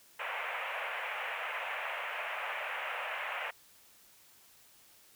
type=band-pass noise; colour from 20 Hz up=white; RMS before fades=-38 dBFS; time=0.19-3.51 s; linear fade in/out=10 ms; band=520 to 2700 Hz; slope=48 dB/octave; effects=white hiss -61 dBFS RMS until 5.15 s